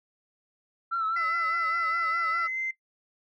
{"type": "tone with vibrato", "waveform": "sine", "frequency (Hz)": 1332, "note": "E6", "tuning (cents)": 18, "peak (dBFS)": -24, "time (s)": [0.91, 2.48], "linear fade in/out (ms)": 20, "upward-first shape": "triangle", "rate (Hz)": 4.9, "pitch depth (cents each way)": 60}
{"type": "tone with pitch glide", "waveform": "sine", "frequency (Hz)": [2016, 2076], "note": ["B6", "C7"], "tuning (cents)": [35, -14], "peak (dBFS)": -28, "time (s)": [1.16, 2.71], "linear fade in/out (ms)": 5, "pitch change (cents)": 51, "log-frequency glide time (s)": [2.41, 2.58]}
{"effects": ["noise-tail reverb RT60 0.1 s tail -18 dB re dry", "tanh soft clip ceiling -21 dBFS"]}